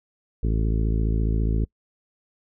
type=harmonic tone; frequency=54.7 Hz; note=A1; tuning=9 cents flat; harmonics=1 / 2 / 3 / 4 / 5 / 6 / 7 / 8; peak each=-21 / -27 / -31 / -33 / -35 / -37 / -38 / -39 dBFS; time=0.43-1.65 s; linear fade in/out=5 ms; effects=noise-tail reverb RT60 0.1 s tail -26 dB re dry